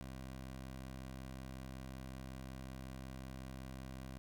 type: tone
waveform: 15% pulse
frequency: 65.41 Hz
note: C2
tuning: in tune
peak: -40 dBFS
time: 0.01-4.18 s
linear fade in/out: 0 ms
effects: none